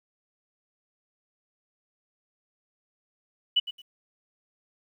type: tone with echo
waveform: sine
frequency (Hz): 2960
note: F#7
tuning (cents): 0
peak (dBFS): -18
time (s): 3.56-3.6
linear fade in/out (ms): 10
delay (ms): 110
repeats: 2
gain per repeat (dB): -13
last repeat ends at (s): 3.82
effects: 10-bit